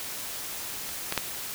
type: clicks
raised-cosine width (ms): 0.2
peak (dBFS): -21 / -10 / -7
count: 3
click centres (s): 0.891 / 1.124 / 1.177
effects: white hiss -36 dBFS RMS until 1.54 s